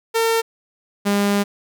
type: tone pair in turn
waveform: sawtooth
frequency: 454.1 / 202.3 Hz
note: A#4 / G#3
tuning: -45 / -45 cents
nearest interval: octave + major second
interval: 1400 cents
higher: first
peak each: -12 dBFS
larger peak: neither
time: 0.14-0.42 / 1.05-1.44 s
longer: second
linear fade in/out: 20 ms
effects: none

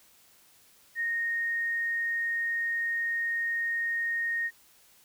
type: tone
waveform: sine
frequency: 1856 Hz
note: A#6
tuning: 8 cents flat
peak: -27 dBFS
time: 0.95-4.51 s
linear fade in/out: 50 ms
effects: white hiss -60 dBFS RMS until 5.04 s

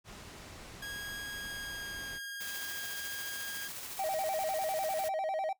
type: low-pass noise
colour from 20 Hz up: pink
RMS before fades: -49 dBFS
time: 0.04-2.2 s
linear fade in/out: 50 ms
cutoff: 8400 Hz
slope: 12 dB/octave
type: tone with pitch glide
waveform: sawtooth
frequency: 1641 to 1625 Hz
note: G#6 to G#6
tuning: -21 to -38 cents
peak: -36 dBFS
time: 0.82-3.68 s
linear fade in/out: 5 ms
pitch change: -17 cents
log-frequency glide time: 1.31-1.99 s
type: noise with tremolo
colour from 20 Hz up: white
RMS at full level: -42 dBFS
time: 2.4-5.09 s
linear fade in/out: 10 ms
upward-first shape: square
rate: 14 Hz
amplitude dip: 25%
type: tone with vibrato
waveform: triangle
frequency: 698.5 Hz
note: F5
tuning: in tune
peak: -29 dBFS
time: 3.99-5.53 s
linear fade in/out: 5 ms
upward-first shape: square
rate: 10 Hz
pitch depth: 180 cents each way
effects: noise-tail reverb RT60 0.1 s tail -17 dB re dry

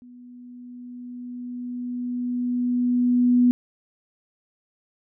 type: tone with level ramp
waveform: sine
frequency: 245.8 Hz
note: B3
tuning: 8 cents flat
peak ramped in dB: -43 to -13 dBFS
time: 0.02-3.51 s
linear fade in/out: 0 ms
effects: none

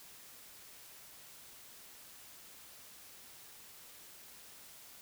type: silence
effects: white hiss -55 dBFS RMS until 5.01 s

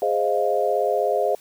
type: chord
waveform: sine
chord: F minor seventh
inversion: first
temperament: equal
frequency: 415.3 / 523.3 / 622.3 / 698.5 Hz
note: Ab4 / C5 / Eb5 / F5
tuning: 0 / 0 / 0 / 0 cents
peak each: -24 dBFS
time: 0.02-1.35 s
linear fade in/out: 2 ms
effects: white hiss -52 dBFS RMS until 1.4 s

